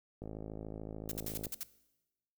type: click train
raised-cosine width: 2 ms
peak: -30 dBFS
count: 68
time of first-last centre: 0.22-1.468 s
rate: 53.7 Hz
type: noise bursts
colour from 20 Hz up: blue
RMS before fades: -39 dBFS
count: 7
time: 1.09-1.632 s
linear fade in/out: 2 ms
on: 26 ms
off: 60 ms
type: noise with exponential decay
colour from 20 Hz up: blue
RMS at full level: -41 dBFS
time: 1.29-1.51 s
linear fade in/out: 1 ms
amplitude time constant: 47 ms
effects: noise-tail reverb RT60 1.0 s tail -18 dB re dry